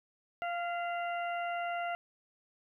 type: harmonic tone with a mistuned harmonic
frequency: 695 Hz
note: F5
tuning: 9 cents flat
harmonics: 1 / 2 / 3 / 4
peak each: -34 / -40 / -44 / -46 dBFS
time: 0.42-1.95 s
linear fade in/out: 0 ms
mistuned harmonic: 3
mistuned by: -33 cents
effects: 12-bit

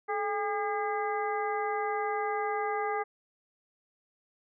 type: harmonic tone with a mistuned harmonic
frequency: 405.5 Hz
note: G#4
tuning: 41 cents flat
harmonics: 1 / 2 / 3 / 4 / 5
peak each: -33 / -32 / -36 / -41 / -40 dBFS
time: 0.08-3.04 s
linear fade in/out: 20 ms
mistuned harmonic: 1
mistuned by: +97 cents
effects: none

